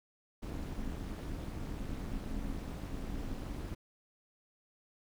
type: noise with amplitude modulation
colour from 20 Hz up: brown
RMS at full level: -36 dBFS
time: 0.42-3.75 s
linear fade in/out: 10 ms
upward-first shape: sine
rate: 239 Hz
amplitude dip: 80%
effects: none